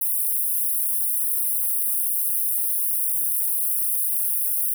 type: high-pass noise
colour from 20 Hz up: white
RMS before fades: -23 dBFS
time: 0.01-4.74 s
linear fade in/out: 5 ms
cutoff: 9300 Hz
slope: 96 dB/octave
effects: none